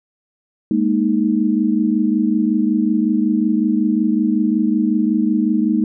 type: chord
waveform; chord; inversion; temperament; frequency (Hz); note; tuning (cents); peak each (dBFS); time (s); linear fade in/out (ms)
sine; Ab suspended second; none; equal; 207.7 / 233.1 / 311.1; Ab3 / Bb3 / Eb4; 0 / 0 / 0; -18; 0.71-5.84; 2
effects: none